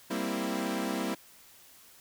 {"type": "chord", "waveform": "sawtooth", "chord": "C dominant seventh", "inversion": "second", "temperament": "equal", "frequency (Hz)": [196, 233.1, 261.6, 329.6], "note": ["G3", "Bb3", "C4", "E4"], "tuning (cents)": [0, 0, 0, 0], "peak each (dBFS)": -32, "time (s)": [0.1, 1.15], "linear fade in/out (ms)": 10, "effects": ["white hiss -56 dBFS RMS until 2 s"]}